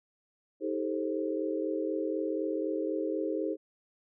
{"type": "chord", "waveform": "sine", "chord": "A half-diminished seventh", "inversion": "second", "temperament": "just", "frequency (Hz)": [316.8, 396, 440, 528], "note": ["Eb4", "G4", "A4", "C5"], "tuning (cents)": [31, 18, 0, 16], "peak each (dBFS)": [-33, -35, -36, -36], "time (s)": [0.6, 3.57], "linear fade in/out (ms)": 50, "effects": []}